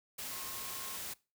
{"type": "tone in noise", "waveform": "sine", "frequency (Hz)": 1074, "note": "C6", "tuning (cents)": 45, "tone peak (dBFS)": -51, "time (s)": [0.31, 0.97], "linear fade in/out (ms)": 10, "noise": "white", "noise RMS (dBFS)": -42, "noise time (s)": [0.18, 1.14], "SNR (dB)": -12, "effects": ["noise-tail reverb RT60 0.3 s tail -22 dB re dry"]}